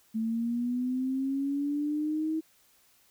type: linear sweep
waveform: sine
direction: up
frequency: 220 to 319.9 Hz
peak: -27 dBFS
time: 0.14-2.41 s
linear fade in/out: 20 ms
effects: white hiss -64 dBFS RMS until 3.1 s